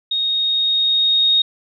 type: tone with level ramp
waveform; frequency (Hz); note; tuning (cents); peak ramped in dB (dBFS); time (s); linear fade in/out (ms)
sine; 3729; A#7; 0; -17 to -11; 0.11-1.42; 5
effects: none